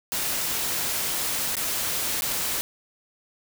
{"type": "noise with dropouts", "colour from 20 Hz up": "white", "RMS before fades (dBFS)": -27, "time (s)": [0.12, 2.61], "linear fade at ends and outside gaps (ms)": 0, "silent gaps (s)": [[1.554, 1.568], [2.209, 2.221]], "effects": []}